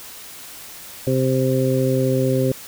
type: harmonic tone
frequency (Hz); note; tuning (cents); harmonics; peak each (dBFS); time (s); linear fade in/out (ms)
130.81; C3; 0; 1 / 2 / 3 / 4; -20 / -22 / -22 / -22; 1.07-2.52; 2
effects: white hiss -38 dBFS RMS until 2.67 s